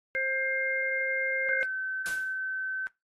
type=harmonic tone; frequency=529 Hz; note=C5; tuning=19 cents sharp; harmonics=1 / 3 / 4; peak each=-34 / -31 / -30 dBFS; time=0.15-1.63 s; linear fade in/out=0 ms
type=tone; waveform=sine; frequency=1534 Hz; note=G6; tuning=38 cents flat; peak=-30 dBFS; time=1.49-2.87 s; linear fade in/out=0 ms
type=noise with exponential decay; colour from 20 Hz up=white; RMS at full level=-35 dBFS; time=2.06-2.38 s; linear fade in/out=0 ms; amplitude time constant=68 ms
effects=noise-tail reverb RT60 0.2 s tail -20 dB re dry + AAC 32 kbps